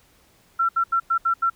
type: tone bursts at uneven times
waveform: sine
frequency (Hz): 1354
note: E6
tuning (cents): +46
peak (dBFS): -17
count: 6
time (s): 0.59-0.69 / 0.76-0.84 / 0.92-1 / 1.1-1.18 / 1.25-1.34 / 1.42-1.5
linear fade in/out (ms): 10
effects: pink hiss -58 dBFS RMS until 1.55 s